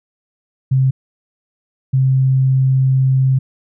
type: tone bursts at uneven times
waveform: sine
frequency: 132.1 Hz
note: C3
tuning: 17 cents sharp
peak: -10 dBFS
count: 2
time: 0.71-0.91 / 1.93-3.39 s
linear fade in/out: 10 ms
effects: none